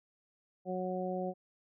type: harmonic tone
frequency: 183.8 Hz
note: F#3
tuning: 11 cents flat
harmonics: 1 / 2 / 3 / 4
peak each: -38 / -39 / -38 / -40 dBFS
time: 0.65-1.34 s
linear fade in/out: 50 ms
effects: none